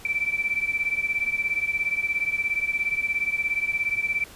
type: beating tone pair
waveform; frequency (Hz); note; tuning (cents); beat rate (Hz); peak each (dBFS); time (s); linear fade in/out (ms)
sine; 2324 / 2341; D7 / D7; -19 / -6; 17; -25 / -27; 0.05-4.24; 2
effects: pink hiss -46 dBFS RMS until 4.35 s + resampled to 32000 Hz